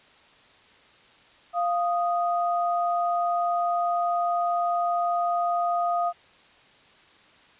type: tone pair together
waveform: sine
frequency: 697 / 1241.9 Hz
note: F5 / D#6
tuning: -4 / -4 cents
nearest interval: minor seventh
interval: 1000 cents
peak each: -23 / -28 dBFS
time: 1.53-6.13 s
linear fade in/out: 50 ms
effects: white hiss -55 dBFS RMS until 7.59 s + resampled to 8000 Hz